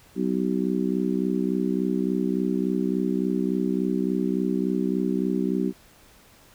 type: harmonic tone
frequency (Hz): 63.5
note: B1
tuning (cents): +49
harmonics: 3 / 4 / 5 / 6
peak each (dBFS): -26 / -27 / -28 / -29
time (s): 0.15-5.73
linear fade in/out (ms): 50
effects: pink hiss -54 dBFS RMS until 6.54 s